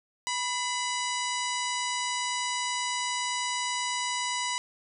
harmonic tone with a mistuned harmonic, 981 Hz, B5, 12 cents flat, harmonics 1 / 2 / 3 / 4 / 5 / 6 / 7 / 8 / 9, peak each -32 / -35 / -37 / -38 / -39 / -40 / -40 / -41 / -42 dBFS, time 0.27-4.58 s, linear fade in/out 0 ms, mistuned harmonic 2, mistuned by +53 cents, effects none

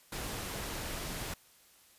pink noise, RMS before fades -39 dBFS, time 0.12-1.34 s, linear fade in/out 5 ms, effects white hiss -62 dBFS RMS until 1.98 s + resampled to 32000 Hz

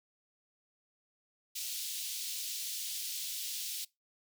pink high-pass noise, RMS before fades -39 dBFS, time 1.55-3.85 s, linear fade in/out 10 ms, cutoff 3300 Hz, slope 24 dB/octave, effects noise-tail reverb RT60 0.2 s tail -22 dB re dry

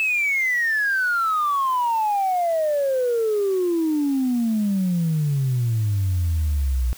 sine exponential sweep, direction down, 2637 to 59 Hz, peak -17 dBFS, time 0-6.93 s, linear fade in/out 0 ms, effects tanh soft clip ceiling -15 dBFS + white hiss -44 dBFS RMS until 6.97 s

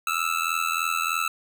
25% pulse tone with amplitude modulation, 1317 Hz, E6, 2 cents flat, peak -16 dBFS, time 0.07-1.28 s, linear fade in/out 2 ms, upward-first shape sine, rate 83.2 Hz, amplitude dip 85%, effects none

